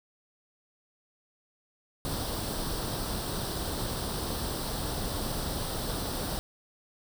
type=noise with comb filter; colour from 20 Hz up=pink; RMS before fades=-33 dBFS; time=2.05-6.39 s; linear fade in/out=0 ms; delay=0.22 ms; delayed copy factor=+0.65; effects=none